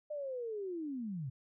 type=linear sweep; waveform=sine; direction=down; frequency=608 to 121.3 Hz; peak=-37 dBFS; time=0.1-1.3 s; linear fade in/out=10 ms; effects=none